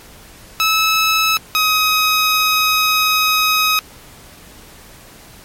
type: tone pair in turn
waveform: 15% pulse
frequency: 1300 / 1263.7 Hz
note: E6 / D#6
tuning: -24 / +26 cents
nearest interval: unison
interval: 50 cents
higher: first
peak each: -6 dBFS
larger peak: neither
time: 0.6-1.37 / 1.55-3.79 s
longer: second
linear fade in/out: 0 ms
effects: pink hiss -41 dBFS RMS until 5.44 s + MP3 64 kbps